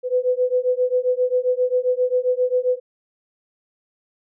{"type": "beating tone pair", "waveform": "sine", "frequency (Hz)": [498.1, 505.6], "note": ["B4", "B4"], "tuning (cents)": [15, 41], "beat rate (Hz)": 7.5, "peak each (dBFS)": -20, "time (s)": [0.03, 2.8], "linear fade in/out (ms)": 50, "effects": []}